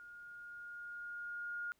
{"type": "tone with level ramp", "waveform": "sine", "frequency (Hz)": 1424, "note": "F6", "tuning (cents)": 33, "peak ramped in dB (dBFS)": [-51, -38], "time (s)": [0, 1.72], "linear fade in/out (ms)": 0, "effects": ["pink hiss -75 dBFS RMS until 1.79 s"]}